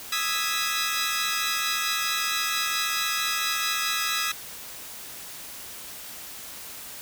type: chord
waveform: 15% pulse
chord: E major seventh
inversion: third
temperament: equal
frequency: 1244.5 / 1318.5 / 1661.2 / 1975.5 Hz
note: D#6 / E6 / G#6 / B6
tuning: 0 / 0 / 0 / 0 cents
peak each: -24 / -24 / -24 / -25 dBFS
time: 0.12-4.32 s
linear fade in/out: 5 ms
effects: white hiss -40 dBFS RMS until 7.01 s